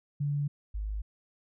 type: tone pair in turn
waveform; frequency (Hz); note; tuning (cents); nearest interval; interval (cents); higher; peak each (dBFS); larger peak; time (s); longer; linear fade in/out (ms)
sine; 144.3 / 51.89; D3 / G#1; -30 / -1; octave + tritone; 1771; first; -27 / -31; first; 0.2-0.48 / 0.74-1.02; neither; 10
effects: none